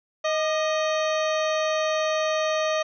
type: harmonic tone with a mistuned harmonic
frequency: 626 Hz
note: D#5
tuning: 10 cents sharp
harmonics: 1 / 2 / 3 / 4 / 5 / 6 / 7 / 9 / 10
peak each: -23 / -29 / -33 / -35 / -37 / -39 / -40 / -42 / -43 dBFS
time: 0.24-2.83 s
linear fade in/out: 10 ms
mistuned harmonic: 2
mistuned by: -56 cents
effects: none